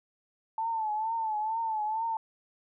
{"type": "tone with vibrato", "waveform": "sine", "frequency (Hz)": 880, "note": "A5", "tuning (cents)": 0, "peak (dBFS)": -28, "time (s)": [0.58, 2.17], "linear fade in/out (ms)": 2, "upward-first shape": "triangle", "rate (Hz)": 2.2, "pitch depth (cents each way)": 83, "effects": []}